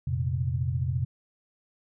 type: chord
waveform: sine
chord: F suspended fourth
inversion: none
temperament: just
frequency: 87.31 / 116.41 / 130.96 Hz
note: F2 / Bb2 / C3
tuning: 0 / -2 / +2 cents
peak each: -30 / -31 / -28 dBFS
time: 0.07-1.05 s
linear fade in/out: 5 ms
effects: none